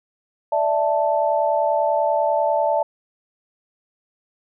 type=chord; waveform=sine; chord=D suspended second; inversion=none; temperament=equal with one note detuned; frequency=587.3 / 657.4 / 880 Hz; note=D5 / E5 / A5; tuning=0 / -5 / 0 cents; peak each=-21 dBFS; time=0.52-2.83 s; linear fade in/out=5 ms; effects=none